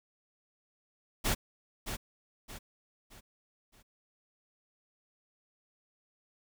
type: noise with echo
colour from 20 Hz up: pink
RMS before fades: -29 dBFS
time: 1.24-1.35 s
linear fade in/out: 20 ms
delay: 620 ms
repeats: 4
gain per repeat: -8 dB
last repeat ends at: 3.83 s
effects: none